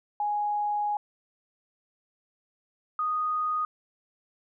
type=tone pair in turn; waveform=sine; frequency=830.6 / 1240.2 Hz; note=G#5 / D#6; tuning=0 / -6 cents; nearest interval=perfect fifth; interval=694 cents; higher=second; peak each=-25 dBFS; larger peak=neither; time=0.2-0.97 / 2.99-3.65 s; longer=first; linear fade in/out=2 ms; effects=none